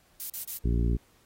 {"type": "noise bursts", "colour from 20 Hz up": "violet", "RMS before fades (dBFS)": -34, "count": 3, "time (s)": [0.2, 0.574], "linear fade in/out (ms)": 0, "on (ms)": 98, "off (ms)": 40}
{"type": "harmonic tone", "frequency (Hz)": 58.27, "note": "A#1", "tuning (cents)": 0, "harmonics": [1, 2, 3, 4, 5, 6, 7], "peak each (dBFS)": [-24, -30, -34, -36, -38, -40, -41], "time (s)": [0.64, 0.97], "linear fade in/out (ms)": 10}
{"effects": ["pink hiss -64 dBFS RMS until 1.25 s", "AAC 48 kbps"]}